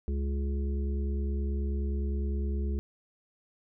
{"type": "harmonic tone", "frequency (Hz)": 69.6, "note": "C#2", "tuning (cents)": 8, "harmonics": [1, 3, 5, 6], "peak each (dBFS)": [-28, -38, -42, -44], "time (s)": [0.08, 2.79], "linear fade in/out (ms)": 0, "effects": []}